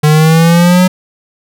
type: exponential sweep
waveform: square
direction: up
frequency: 150 to 185 Hz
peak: -5 dBFS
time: 0.03-0.88 s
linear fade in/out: 10 ms
effects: none